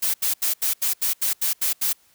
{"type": "noise bursts", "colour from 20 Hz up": "blue", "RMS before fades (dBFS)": -22, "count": 10, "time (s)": [0.02, 1.931], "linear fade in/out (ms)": 10, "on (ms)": 120, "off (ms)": 79, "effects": ["white hiss -59 dBFS RMS until 2.14 s"]}